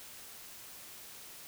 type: silence
effects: white hiss -50 dBFS RMS until 1.47 s